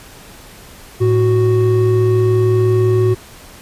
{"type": "tone pair together", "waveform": "triangle", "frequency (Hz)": [110, 370], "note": ["A2", "F#4"], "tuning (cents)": [0, 0], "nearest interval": "octave + major sixth", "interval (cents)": 2100, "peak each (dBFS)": -11, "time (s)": [1, 3.15], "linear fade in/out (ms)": 20, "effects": ["pink hiss -39 dBFS RMS until 3.61 s", "resampled to 32000 Hz"]}